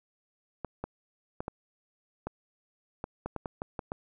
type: clicks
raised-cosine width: 1 ms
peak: -20 dBFS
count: 12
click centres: 0.647 / 0.84 / 1.405 / 1.481 / 2.27 / 3.041 / 3.26 / 3.363 / 3.458 / 3.619 / 3.792 / 3.919 s
effects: none